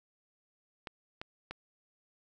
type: clicks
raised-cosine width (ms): 0.3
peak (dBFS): -24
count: 3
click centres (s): 0.872 / 1.215 / 1.51
effects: none